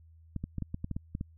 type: clicks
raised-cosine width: 5 ms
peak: -22 dBFS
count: 10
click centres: 0.363 / 0.44 / 0.583 / 0.623 / 0.744 / 0.844 / 0.913 / 0.965 / 1.151 / 1.211 s
effects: added 81 Hz sine -54 dBFS peak until 1.37 s